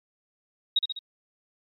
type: tone with echo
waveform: sine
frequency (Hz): 3789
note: A#7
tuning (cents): +27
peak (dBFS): -18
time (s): 0.76-0.79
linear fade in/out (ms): 5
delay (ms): 67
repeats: 3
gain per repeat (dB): -5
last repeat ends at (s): 0.991
effects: MP3 32 kbps